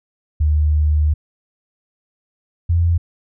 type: tone pair in turn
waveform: sine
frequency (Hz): 75.7 / 84.97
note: D#2 / F2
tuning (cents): -47 / -47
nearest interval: major second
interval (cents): 200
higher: second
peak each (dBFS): -12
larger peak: neither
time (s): 0.4-1.14 / 2.69-2.98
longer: first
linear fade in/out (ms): 10
effects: none